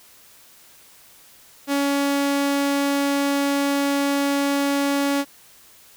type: tone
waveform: sawtooth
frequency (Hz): 281.1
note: C#4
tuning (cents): +24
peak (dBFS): -15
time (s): 1.67-5.25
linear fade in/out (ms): 50
effects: white hiss -50 dBFS RMS until 5.96 s